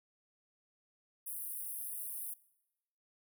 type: high-pass noise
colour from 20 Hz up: pink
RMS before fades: -42 dBFS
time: 1.26-2.34 s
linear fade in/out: 10 ms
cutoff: 9300 Hz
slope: 96 dB/octave
effects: noise-tail reverb RT60 0.9 s tail -21 dB re dry